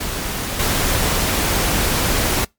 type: noise with level steps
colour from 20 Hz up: pink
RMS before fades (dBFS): -24 / -18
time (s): 0-2.45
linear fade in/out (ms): 10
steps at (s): 0.59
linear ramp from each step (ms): 5
effects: noise-tail reverb RT60 0.2 s tail -26 dB re dry + MP3 96 kbps